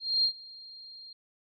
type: tone with ADSR envelope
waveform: sine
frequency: 4209 Hz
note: C8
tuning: 9 cents sharp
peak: -20 dBFS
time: 0-1.13 s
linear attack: 240 ms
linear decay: 83 ms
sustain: -24 dB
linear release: 5 ms
effects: tanh soft clip ceiling -16 dBFS + MP3 32 kbps